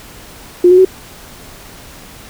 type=tone with pitch steps; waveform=sine; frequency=355.2 / 365.2 / 375.5 Hz; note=F4 / F#4 / F#4; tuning=+29 / -23 / +26 cents; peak=-3 dBFS; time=0.64-0.85 s; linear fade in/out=5 ms; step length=70 ms; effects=pink hiss -36 dBFS RMS until 2.29 s